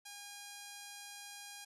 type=tone; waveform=5% pulse; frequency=814 Hz; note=G#5; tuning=35 cents flat; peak=-36 dBFS; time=0.05-1.65 s; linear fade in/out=10 ms; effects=resampled to 32000 Hz